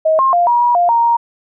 sine tone with pitch steps, 633 / 1065 / 699 / 956 / 963 / 701 / 932 / 937 Hz, D#5 / C6 / F5 / A#5 / B5 / F5 / A#5 / A#5, +30 / +30 / +1 / +43 / -44 / +6 / -1 / +9 cents, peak -9 dBFS, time 0.05-1.17 s, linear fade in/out 10 ms, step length 140 ms, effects none

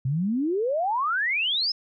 sine exponential sweep, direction up, 124.3 to 5274 Hz, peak -22 dBFS, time 0.05-1.72 s, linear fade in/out 5 ms, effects none

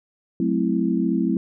sine chord, F# half-diminished seventh, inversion none, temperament equal with one note detuned, 185 / 218.2 / 261.6 / 329.6 Hz, F#3 / A3 / C4 / E4, 0 / -14 / 0 / 0 cents, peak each -24 dBFS, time 0.4-1.37 s, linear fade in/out 2 ms, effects none

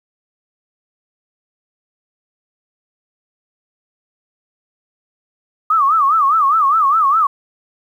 sine tone with vibrato, 1200 Hz, D6, 37 cents sharp, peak -10 dBFS, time 5.7-7.27 s, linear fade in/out 5 ms, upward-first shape sine, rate 4.9 Hz, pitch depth 180 cents each way, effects 8-bit

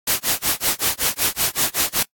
white noise with tremolo, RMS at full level -17 dBFS, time 0.07-2.03 s, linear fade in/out 5 ms, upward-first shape sine, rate 5.3 Hz, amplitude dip 100%, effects noise-tail reverb RT60 0.1 s tail -25 dB re dry + AAC 64 kbps

